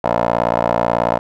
15% pulse tone with band-pass filter, 58.3 Hz, A#1, 1 cent sharp, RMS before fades -17 dBFS, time 0.04-1.19 s, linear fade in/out 5 ms, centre 750 Hz, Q 3, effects none

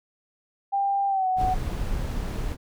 sine tone with pitch glide, 794 to 745.1 Hz, G5 to F#5, +22 to +12 cents, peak -21 dBFS, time 0.72-1.55 s, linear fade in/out 20 ms, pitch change -110 cents, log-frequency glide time 1.08-1.27 s
brown noise, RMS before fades -28 dBFS, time 1.36-2.57 s, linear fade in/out 50 ms
effects none

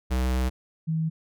square / sine tone pair in turn, 63.6 / 160.26 Hz, C2 / E3, -48 / -49 cents, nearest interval octave + major third, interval 1599 cents, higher second, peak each -23 dBFS, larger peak neither, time 0.1-0.5 / 0.87-1.1 s, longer first, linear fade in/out 20 ms, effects none

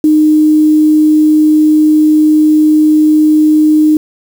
sine tone with quantisation, 307.1 Hz, D#4, 23 cents flat, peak -4 dBFS, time 0.04-3.97 s, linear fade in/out 2 ms, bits 5, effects none

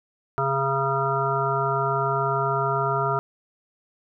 harmonic tone with a mistuned harmonic, 136.5 Hz, C#3, 26 cents flat, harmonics 1 / 3 / 5 / 7 / 9 / 10, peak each -28 / -28 / -28 / -28 / -28 / -28 dBFS, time 0.38-3.19 s, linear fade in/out 0 ms, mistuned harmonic 1, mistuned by -15 cents, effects none

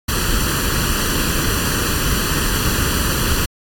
pink noise with comb filter, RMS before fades -18 dBFS, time 0.08-3.46 s, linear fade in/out 10 ms, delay 0.68 ms, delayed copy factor +0.75, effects AAC 64 kbps

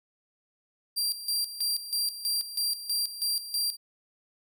sawtooth tone with tremolo, 4733 Hz, D8, 13 cents sharp, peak -23 dBFS, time 0.96-3.77 s, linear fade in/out 20 ms, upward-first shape square, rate 3.1 Hz, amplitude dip 75%, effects none

